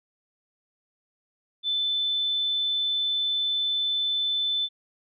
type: tone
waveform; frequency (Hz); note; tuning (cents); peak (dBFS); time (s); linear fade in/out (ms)
sine; 3520; A7; 0; -23; 1.63-4.69; 50
effects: none